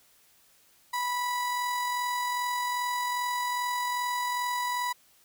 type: tone with amplitude modulation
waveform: 35% pulse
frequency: 983 Hz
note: B5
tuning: 8 cents flat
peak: -25 dBFS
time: 0.93-4.93 s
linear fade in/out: 10 ms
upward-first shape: sine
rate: 42.5 Hz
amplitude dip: 25%
effects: white hiss -62 dBFS RMS until 5.24 s